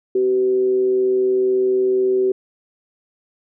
sine tone with frequency modulation, 381 Hz, G4, 49 cents flat, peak -14 dBFS, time 0.15-2.32 s, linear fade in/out 5 ms, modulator 122 Hz, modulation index 0.25, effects none

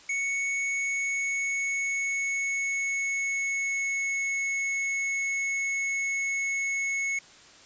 square tone with pitch glide, 2217 to 2197 Hz, C#7 to C#7, 0 to -16 cents, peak -27 dBFS, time 0.09-7.19 s, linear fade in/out 5 ms, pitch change -16 cents, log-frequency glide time 0.64-4.36 s, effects white hiss -52 dBFS RMS until 7.65 s + resampled to 16000 Hz

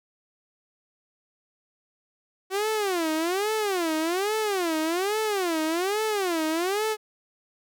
sawtooth tone with vibrato, 370 Hz, F#4, in tune, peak -20 dBFS, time 2.5-6.97 s, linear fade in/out 50 ms, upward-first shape sine, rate 1.2 Hz, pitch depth 290 cents each way, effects none

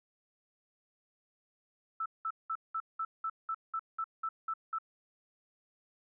sine tone bursts, 1318.5 Hz, E6, in tune, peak -32 dBFS, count 12, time 2-4.786 s, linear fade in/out 5 ms, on 58 ms, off 190 ms, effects none

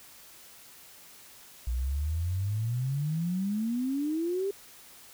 sine exponential sweep, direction up, 58.27 to 404 Hz, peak -27 dBFS, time 1.67-4.51 s, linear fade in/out 5 ms, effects white hiss -52 dBFS RMS until 5.13 s

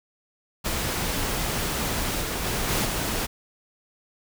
pink noise with level steps, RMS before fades -27 / -29 / -27 / -24 / -27 dBFS, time 0.64-3.27 s, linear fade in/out 20 ms, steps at 2.21 / 2.43 / 2.68 / 2.84 s, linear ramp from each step 20 ms, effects none

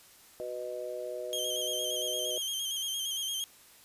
sine chord, B major, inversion second, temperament just, 370.4 / 493.9 / 617.4 Hz, F#4 / B4 / D#5, +2 / 0 / -14 cents, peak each -42 / -39 / -38 dBFS, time 0.4-2.38 s, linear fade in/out 0 ms
sawtooth tone with vibrato, 3186 Hz, G7, 27 cents sharp, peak -29 dBFS, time 1.33-3.44 s, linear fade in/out 0 ms, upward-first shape square, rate 8.7 Hz, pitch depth 38 cents each way
effects white hiss -57 dBFS RMS until 3.84 s + resampled to 32000 Hz

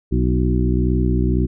harmonic tone with a mistuned harmonic, 61.9 Hz, B1, 5 cents sharp, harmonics 1 / 2 / 3 / 4 / 5 / 6, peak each -18 / -21 / -23 / -24 / -25 / -26 dBFS, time 0.11-1.47 s, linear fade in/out 20 ms, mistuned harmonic 5, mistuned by +35 cents, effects none

